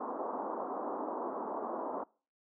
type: band-pass noise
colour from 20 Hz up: white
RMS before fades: -38 dBFS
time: 0-2.04 s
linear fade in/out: 10 ms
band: 230 to 1100 Hz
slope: 48 dB/octave
effects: noise-tail reverb RT60 0.4 s tail -25 dB re dry